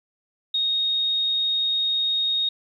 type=tone; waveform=sine; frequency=3729 Hz; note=A#7; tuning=in tune; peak=-20 dBFS; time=0.54-2.49 s; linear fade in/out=5 ms; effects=10-bit